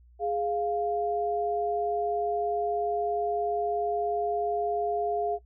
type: tone pair together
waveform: sine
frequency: 415.3 / 698.4 Hz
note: G#4 / F5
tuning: 0 / 0 cents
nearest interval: major sixth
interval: 900 cents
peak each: -29 / -28 dBFS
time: 0.19-5.39 s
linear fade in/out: 50 ms
effects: noise-tail reverb RT60 0.1 s tail -18 dB re dry + added 60 Hz sine -53 dBFS peak until 5.45 s